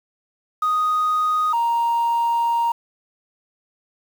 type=tone pair in turn; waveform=sine; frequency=1244.5 / 934.3 Hz; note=D#6 / A#5; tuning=0 / +4 cents; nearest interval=perfect fourth; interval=496 cents; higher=first; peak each=-15 dBFS; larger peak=neither; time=0.62-1.53 / 1.53-2.72 s; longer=second; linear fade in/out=5 ms; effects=tanh soft clip ceiling -15 dBFS + 7-bit